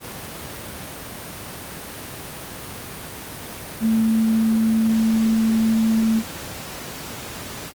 sine tone in noise, 222.8 Hz, A3, 22 cents sharp, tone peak -15 dBFS, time 3.8-6.23 s, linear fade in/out 50 ms, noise pink, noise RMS -33 dBFS, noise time 0-7.73 s, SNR +15 dB, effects high-pass 80 Hz 12 dB/octave + Opus 32 kbps

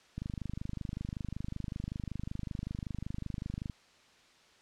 click train, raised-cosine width 5 ms, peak -25 dBFS, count 90, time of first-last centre 0.18-3.698 s, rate 25.3 Hz, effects white hiss -62 dBFS RMS until 4.61 s + low-pass 5000 Hz 12 dB/octave

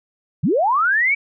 sine linear sweep, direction up, 113.2 to 2316 Hz, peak -14 dBFS, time 0.43-1.15 s, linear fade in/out 10 ms, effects none

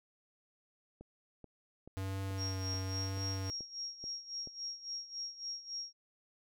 click train, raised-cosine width 2 ms, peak -37 dBFS, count 9, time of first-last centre 1.01-4.473 s, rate 2.31 Hz
square tone with vibrato, 95.6 Hz, G2, 43 cents flat, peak -37 dBFS, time 1.97-3.5 s, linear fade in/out 0 ms, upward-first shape triangle, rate 1 Hz, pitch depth 25 cents each way
sine tone with tremolo, 5588 Hz, F8, in tune, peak -37 dBFS, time 2.37-5.93 s, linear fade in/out 50 ms, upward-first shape sine, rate 3.6 Hz, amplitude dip 80%
effects none

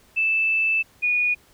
sine tone pair in turn, 2637 / 2456 Hz, E7 / D#7, 0 / -23 cents, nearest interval minor second, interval 123 cents, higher first, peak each -18 dBFS, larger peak neither, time 0.16-0.83 / 1.02-1.35 s, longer first, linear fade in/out 20 ms, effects pink hiss -56 dBFS RMS until 1.53 s

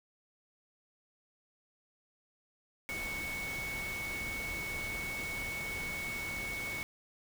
sine tone in noise, 2217 Hz, C#7, in tune, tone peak -37 dBFS, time 2.89-6.83 s, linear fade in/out 0 ms, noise pink, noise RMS -43 dBFS, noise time 2.89-6.83 s, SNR +3 dB, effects none

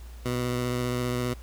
15% pulse tone with vibrato, 123.47 Hz, B2, in tune, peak -20 dBFS, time 0.25-1.34 s, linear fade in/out 10 ms, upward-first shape square, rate 15 Hz, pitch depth 13 cents each way, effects added 59 Hz sine -40 dBFS peak until 1.42 s + pink hiss -54 dBFS RMS until 1.42 s

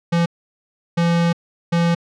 square tone bursts at uneven times, 170 Hz, F3, 46 cents flat, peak -15 dBFS, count 3, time 0.12-0.26 / 0.97-1.33 / 1.72-1.95 s, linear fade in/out 10 ms, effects low-pass 5000 Hz 12 dB/octave

